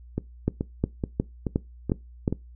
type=two click trains; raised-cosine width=3 ms; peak=-9 / -13 dBFS; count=6 / 6; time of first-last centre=0.48-2.279 / 0.18-2.326 s; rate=2.78 / 2.33 Hz; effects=noise-tail reverb RT60 0.2 s tail -21 dB re dry + added 60 Hz sine -44 dBFS peak until 2.55 s